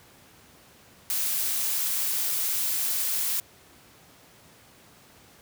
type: noise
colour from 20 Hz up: blue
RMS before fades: -27 dBFS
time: 1.1-3.4 s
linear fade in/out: 0 ms
effects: pink hiss -54 dBFS RMS until 5.41 s + high-pass 80 Hz 12 dB/octave